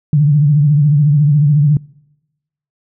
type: tone with vibrato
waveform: sine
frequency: 146.83 Hz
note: D3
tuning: in tune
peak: -7 dBFS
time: 0.13-1.77 s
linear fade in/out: 2 ms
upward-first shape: triangle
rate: 14 Hz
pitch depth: 110 cents each way
effects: noise-tail reverb RT60 1.0 s tail -26 dB re dry